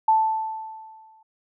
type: tone with exponential decay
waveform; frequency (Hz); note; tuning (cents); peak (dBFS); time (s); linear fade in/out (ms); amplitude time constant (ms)
sine; 880; A5; 0; -13; 0.08-1.23; 5; 250
effects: none